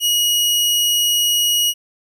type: tone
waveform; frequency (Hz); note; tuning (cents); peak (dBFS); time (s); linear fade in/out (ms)
sawtooth; 2900; F#7; -35; -11; 0-1.74; 50
effects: none